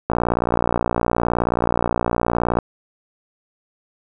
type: click train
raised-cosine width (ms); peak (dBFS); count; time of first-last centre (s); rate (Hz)
1; -4; 148; 0.1-2.587; 59.1
effects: none